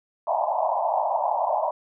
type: band-pass noise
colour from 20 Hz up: pink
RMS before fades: -24 dBFS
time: 0.27-1.71 s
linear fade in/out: 2 ms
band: 600 to 1000 Hz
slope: 96 dB/octave
effects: none